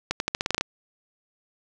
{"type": "accelerating click train", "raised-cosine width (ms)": 0.2, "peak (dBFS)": -7, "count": 10, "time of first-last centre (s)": [0.11, 0.61], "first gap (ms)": 91, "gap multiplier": 0.87, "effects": []}